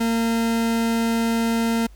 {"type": "tone", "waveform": "40% pulse", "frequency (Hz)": 228.9, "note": "A#3", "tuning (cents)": -31, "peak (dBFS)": -18, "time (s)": [0, 1.87], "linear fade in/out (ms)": 10, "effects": ["added 50 Hz sine -42 dBFS peak until 1.95 s", "pink hiss -58 dBFS RMS until 1.95 s"]}